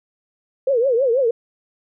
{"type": "tone with vibrato", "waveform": "sine", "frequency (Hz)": 502, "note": "B4", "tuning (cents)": 28, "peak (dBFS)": -14, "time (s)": [0.67, 1.31], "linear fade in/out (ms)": 5, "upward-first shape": "triangle", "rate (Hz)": 6.2, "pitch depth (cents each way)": 220, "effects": []}